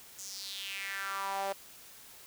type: tone with high-pass filter sweep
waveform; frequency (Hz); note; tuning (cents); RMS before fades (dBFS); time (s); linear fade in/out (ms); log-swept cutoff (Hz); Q
sawtooth; 196; G3; 0; -38; 0.18-1.53; 10; 7000 to 610; 4
effects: white hiss -53 dBFS RMS until 2.26 s